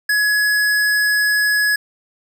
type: tone with hard clipping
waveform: sine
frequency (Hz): 1686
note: G#6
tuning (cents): +26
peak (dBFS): -15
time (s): 0.09-1.76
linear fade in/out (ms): 5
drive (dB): 18
effects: none